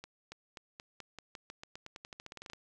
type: accelerating click train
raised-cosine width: 0.2 ms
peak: -28 dBFS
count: 22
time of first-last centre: 0.04-2.534 s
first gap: 280 ms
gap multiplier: 0.9
effects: none